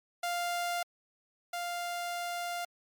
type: tone pair in turn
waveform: sawtooth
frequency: 698.5 / 698.5 Hz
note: F5 / F5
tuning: 0 / 0 cents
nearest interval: unison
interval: 0 cents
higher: neither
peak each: -27 / -30 dBFS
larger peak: first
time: 0.23-0.83 / 1.53-2.65 s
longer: second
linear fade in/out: 5 ms
effects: MP3 96 kbps